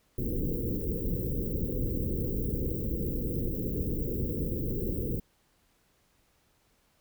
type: band-stop noise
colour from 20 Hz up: pink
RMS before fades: -31 dBFS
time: 0.18-5.2 s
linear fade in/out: 5 ms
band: 510 to 16000 Hz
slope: 96 dB/octave
effects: pink hiss -69 dBFS RMS until 7 s